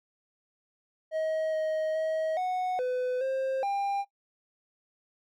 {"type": "tone with pitch steps", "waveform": "triangle", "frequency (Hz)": [633, 628, 635, 736, 503, 530, 798], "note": ["D#5", "D#5", "D#5", "F#5", "B4", "C5", "G5"], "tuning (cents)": [30, 16, 35, -9, 32, 22, 31], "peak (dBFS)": -25, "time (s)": [1.11, 4.05], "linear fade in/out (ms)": 50, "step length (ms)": 420, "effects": ["noise-tail reverb RT60 0.1 s tail -20 dB re dry"]}